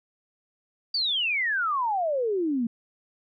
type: exponential sweep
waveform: sine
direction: down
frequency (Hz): 4734 to 222.2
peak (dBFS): -23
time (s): 0.94-2.67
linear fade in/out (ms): 5
effects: none